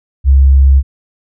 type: tone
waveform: sine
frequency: 67.8 Hz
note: C#2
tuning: 38 cents flat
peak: -3 dBFS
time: 0.24-0.83 s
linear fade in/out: 50 ms
effects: none